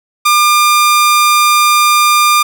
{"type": "tone", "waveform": "sawtooth", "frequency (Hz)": 1200, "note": "D6", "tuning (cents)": 37, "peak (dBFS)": -3, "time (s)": [0.25, 2.43], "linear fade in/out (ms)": 10, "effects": []}